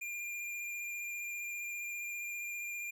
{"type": "tone with vibrato", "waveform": "square", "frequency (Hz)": 2400, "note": "D7", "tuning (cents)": 37, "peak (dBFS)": -39, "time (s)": [0.01, 2.91], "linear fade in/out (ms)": 10, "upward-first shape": "sine", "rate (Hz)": 15, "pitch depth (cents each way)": 15, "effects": []}